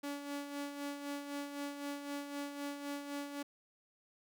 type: tone with tremolo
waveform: sawtooth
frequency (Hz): 285.4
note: D4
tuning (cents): -49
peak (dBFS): -34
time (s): 0.03-3.43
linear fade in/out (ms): 10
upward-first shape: sine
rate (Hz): 3.9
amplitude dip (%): 55
effects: none